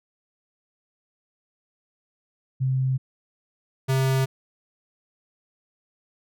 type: tone pair in turn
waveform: sine / square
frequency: 131.1 / 132.85 Hz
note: C3 / C3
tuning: +4 / +27 cents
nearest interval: unison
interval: 23 cents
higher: second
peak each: -20 dBFS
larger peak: neither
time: 2.6-2.98 / 3.88-4.26 s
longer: neither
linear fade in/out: 20 ms
effects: none